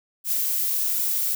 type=noise with ADSR envelope; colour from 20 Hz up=violet; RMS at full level=-22 dBFS; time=0.24-1.35 s; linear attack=77 ms; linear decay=33 ms; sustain=-2 dB; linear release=4 ms; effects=none